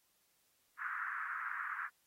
white band-pass noise, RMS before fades -41 dBFS, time 0.77-1.9 s, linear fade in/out 50 ms, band 1200 to 1700 Hz, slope 48 dB/octave, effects white hiss -75 dBFS RMS until 2.06 s + AAC 48 kbps

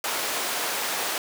pink high-pass noise, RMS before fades -28 dBFS, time 0.04-1.18 s, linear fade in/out 2 ms, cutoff 530 Hz, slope 12 dB/octave, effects none

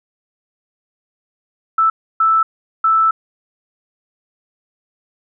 sine tone bursts at uneven times, 1318.5 Hz, E6, in tune, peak -10 dBFS, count 3, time 1.78-1.9 / 2.2-2.43 / 2.84-3.11 s, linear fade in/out 5 ms, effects none

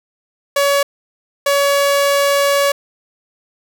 sawtooth tone pair in turn, 564 / 564 Hz, C#5 / C#5, +30 / +30 cents, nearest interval unison, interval 0 cents, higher neither, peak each -8 dBFS, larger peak neither, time 0.56-0.83 / 1.46-2.72 s, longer second, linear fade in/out 5 ms, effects none

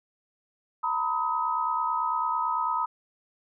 sine tone cluster, 919 / 988 / 1266 Hz, A#5 / B5 / D#6, -25 / 0 / +30 cents, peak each -30 / -29 / -28 dBFS, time 0.83-2.86 s, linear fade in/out 10 ms, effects none

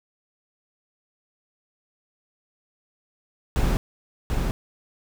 brown noise with echo, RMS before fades -21 dBFS, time 3.56-3.77 s, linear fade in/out 0 ms, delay 740 ms, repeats 1, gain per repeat -3 dB, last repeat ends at 4.51 s, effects none

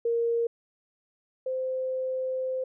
sine tone pair in turn, 466.2 / 518.1 Hz, A#4 / C5, 0 / -17 cents, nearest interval major second, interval 183 cents, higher second, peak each -23 / -27 dBFS, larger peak first, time 0.05-0.47 / 1.46-2.64 s, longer second, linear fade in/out 5 ms, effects none

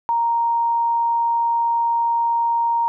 sine tone, 932.3 Hz, A#5, in tune, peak -16 dBFS, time 0.09-2.88 s, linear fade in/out 0 ms, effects none

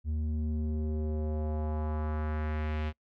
square tone with low-pass filter sweep, 76.8 Hz, D#2, 22 cents flat, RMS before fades -32 dBFS, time 0.04-2.93 s, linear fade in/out 50 ms, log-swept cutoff 150 to 2900 Hz, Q 1.6, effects noise-tail reverb RT60 0.1 s tail -26 dB re dry

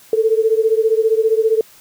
sine beating tone pair, 438.4 / 453.4 Hz, A4 / A#4, -6 / -48 cents, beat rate 15 Hz, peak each -14 / -16 dBFS, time 0.13-1.61 s, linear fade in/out 2 ms, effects white hiss -46 dBFS RMS until 1.8 s

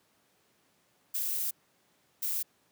violet noise bursts at uneven times, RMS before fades -32 dBFS, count 2, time 1.14-1.51 / 2.22-2.43 s, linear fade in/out 10 ms, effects pink hiss -69 dBFS RMS until 2.71 s + high-pass 150 Hz 12 dB/octave

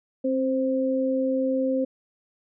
sine tone pair together, 265.1 / 523.3 Hz, C4 / C5, +23 / 0 cents, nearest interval octave, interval 1177 cents, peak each -24 dBFS, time 0.24-1.85 s, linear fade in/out 10 ms, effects none

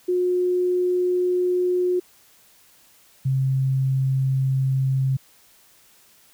sine tone pair in turn, 360.6 / 133.14 Hz, F#4 / C3, -45 / +31 cents, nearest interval octave + perfect fourth, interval 1724 cents, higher first, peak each -18 dBFS, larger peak neither, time 0.08-2 / 3.25-5.17 s, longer neither, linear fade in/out 10 ms, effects white hiss -55 dBFS RMS until 6.33 s

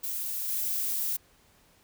violet noise with level steps, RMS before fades -33 / -30 dBFS, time 0.03-1.17 s, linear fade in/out 10 ms, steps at 0.48 s, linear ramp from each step 10 ms, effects pink hiss -62 dBFS RMS until 1.83 s

